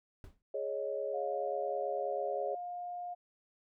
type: noise with exponential decay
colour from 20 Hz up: brown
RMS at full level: -44 dBFS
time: 0.24-0.42 s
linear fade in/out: 1 ms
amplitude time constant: 38 ms
type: chord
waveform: sine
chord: Ab suspended fourth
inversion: none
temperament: just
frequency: 415.3 / 553.7 / 623 Hz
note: Ab4 / Db5 / Eb5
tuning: 0 / -2 / +2 cents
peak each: -39 / -36 / -40 dBFS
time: 0.54-2.55 s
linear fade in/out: 5 ms
type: tone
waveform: sine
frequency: 709 Hz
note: F5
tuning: 26 cents sharp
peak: -38 dBFS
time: 1.13-3.15 s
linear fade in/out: 20 ms
effects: none